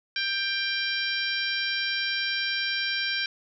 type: harmonic tone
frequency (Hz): 790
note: G5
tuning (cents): +13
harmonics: 2 / 3 / 4 / 5 / 6 / 7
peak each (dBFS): -30 / -32 / -33 / -34 / -35 / -35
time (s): 0.16-3.26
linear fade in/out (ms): 2
effects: none